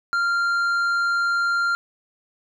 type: tone with tanh clipping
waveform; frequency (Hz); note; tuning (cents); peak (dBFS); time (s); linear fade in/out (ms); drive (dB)
sine; 1390; F6; -9; -20; 0.13-1.75; 0; 7
effects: none